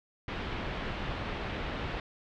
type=low-pass noise; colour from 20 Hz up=pink; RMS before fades=-36 dBFS; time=0.28-2 s; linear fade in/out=2 ms; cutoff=3400 Hz; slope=24 dB/octave; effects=none